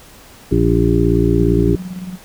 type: harmonic tone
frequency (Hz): 57.4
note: A#1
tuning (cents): -26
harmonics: 1 / 2 / 3 / 5 / 6 / 7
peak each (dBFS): -18 / -18 / -18 / -18 / -18 / -18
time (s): 0.51-1.76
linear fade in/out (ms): 10
type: tone with tremolo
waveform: sine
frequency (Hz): 182.8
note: F#3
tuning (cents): -21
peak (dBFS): -23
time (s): 1.35-2.19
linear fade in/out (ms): 50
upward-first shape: square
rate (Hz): 18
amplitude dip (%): 55
effects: pink hiss -42 dBFS RMS until 2.24 s